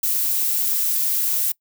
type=noise with amplitude modulation; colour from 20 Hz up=violet; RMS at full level=-19 dBFS; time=0.03-1.52 s; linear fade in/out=5 ms; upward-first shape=sine; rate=299 Hz; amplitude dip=40%; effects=noise-tail reverb RT60 0.1 s tail -24 dB re dry